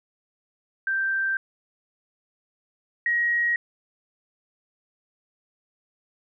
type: tone pair in turn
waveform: sine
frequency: 1568 / 1893.4 Hz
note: G6 / A#6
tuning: 0 / +26 cents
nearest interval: minor third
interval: 326 cents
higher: second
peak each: -22 / -20 dBFS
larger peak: second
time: 0.87-1.37 / 3.06-3.56 s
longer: neither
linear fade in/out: 2 ms
effects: none